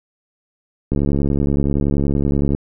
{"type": "click train", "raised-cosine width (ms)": 3, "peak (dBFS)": -6, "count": 116, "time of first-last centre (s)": [0.92, 2.549], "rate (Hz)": 70.6, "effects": []}